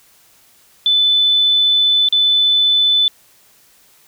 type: tone with dropouts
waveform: sine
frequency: 3505 Hz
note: A7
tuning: 7 cents flat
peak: -10 dBFS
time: 0.86-3.08 s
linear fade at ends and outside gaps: 1 ms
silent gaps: 2.087-2.125 s
effects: white hiss -51 dBFS RMS until 4.07 s